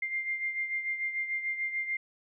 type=beating tone pair; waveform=sine; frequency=2100 / 2106.8 Hz; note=C7 / C7; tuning=+6 / +11 cents; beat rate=6.8 Hz; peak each=-31 / -38 dBFS; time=0.02-1.97 s; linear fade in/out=5 ms; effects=none